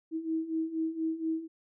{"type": "beating tone pair", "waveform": "sine", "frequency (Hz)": [319.4, 323.6], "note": ["D#4", "E4"], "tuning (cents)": [45, -32], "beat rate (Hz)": 4.2, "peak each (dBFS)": [-35, -31], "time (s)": [0.11, 1.48], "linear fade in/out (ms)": 50, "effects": []}